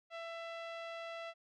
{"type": "tone with low-pass filter", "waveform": "sawtooth", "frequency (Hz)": 667, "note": "E5", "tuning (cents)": 20, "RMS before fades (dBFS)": -45, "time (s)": [0.1, 1.34], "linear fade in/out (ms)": 50, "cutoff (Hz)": 3100, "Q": 1.4, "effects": []}